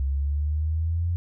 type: exponential sweep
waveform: sine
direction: up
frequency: 67 to 87.6 Hz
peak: -22 dBFS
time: 0-1.16 s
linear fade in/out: 0 ms
effects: none